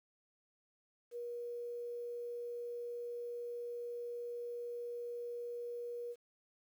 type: tone with quantisation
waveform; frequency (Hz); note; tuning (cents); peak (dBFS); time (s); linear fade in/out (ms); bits
sine; 478.4; A#4; +45; -40; 1.11-6.16; 50; 11
effects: none